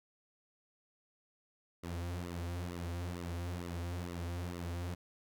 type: tone with flanger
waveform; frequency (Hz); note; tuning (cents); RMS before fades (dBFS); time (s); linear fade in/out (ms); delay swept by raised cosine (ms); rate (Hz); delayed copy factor
sawtooth; 87.1; F2; -4; -40; 1.83-4.95; 10; 1.2 to 6.9; 2.2; -0.8
effects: none